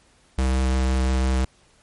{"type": "tone with vibrato", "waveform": "square", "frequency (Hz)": 64.9, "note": "C2", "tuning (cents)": -13, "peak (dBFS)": -19, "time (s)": [0.38, 1.45], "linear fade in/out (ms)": 5, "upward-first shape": "sine", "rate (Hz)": 5.8, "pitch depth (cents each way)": 8, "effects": ["pink hiss -58 dBFS RMS until 1.82 s", "MP3 48 kbps"]}